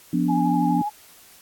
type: chord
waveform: sine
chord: B diminished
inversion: second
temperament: equal with one note detuned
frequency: 174.61 / 246.9 / 290.5 Hz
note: F3 / B3 / D4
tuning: 0 / 0 / -19 cents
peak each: -23 dBFS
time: 0.13-0.82 s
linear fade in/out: 5 ms
type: tone with vibrato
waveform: sine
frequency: 830.6 Hz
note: G#5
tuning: in tune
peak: -23 dBFS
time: 0.28-0.9 s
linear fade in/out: 20 ms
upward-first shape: triangle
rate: 12 Hz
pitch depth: 44 cents each way
effects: white hiss -50 dBFS RMS until 1.41 s + AAC 64 kbps